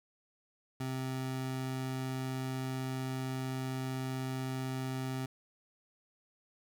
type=tone; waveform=25% pulse; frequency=130.81 Hz; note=C3; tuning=in tune; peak=-31 dBFS; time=0.8-5.26 s; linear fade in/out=5 ms; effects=none